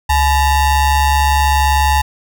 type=ring-modulated tone; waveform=square; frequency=462.4 Hz; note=A#4; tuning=14 cents flat; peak=-8 dBFS; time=0.09-2.02 s; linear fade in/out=10 ms; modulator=392 Hz; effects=none